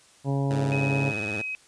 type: harmonic tone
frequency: 138.3 Hz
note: C#3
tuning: 4 cents flat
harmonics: 1 / 2 / 3 / 4 / 5 / 6 / 7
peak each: -24 / -30 / -34 / -36 / -38 / -40 / -41 dBFS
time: 0.24-1.13 s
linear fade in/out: 50 ms
type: tone with vibrato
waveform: 10% pulse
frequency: 105 Hz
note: G#2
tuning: 19 cents sharp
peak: -23 dBFS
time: 0.5-1.42 s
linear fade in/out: 10 ms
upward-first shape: sine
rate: 18 Hz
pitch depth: 130 cents each way
type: tone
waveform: sine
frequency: 2535 Hz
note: D#7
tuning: 32 cents sharp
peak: -29 dBFS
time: 0.72-1.55 s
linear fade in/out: 0 ms
effects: white hiss -56 dBFS RMS until 1.67 s + resampled to 22050 Hz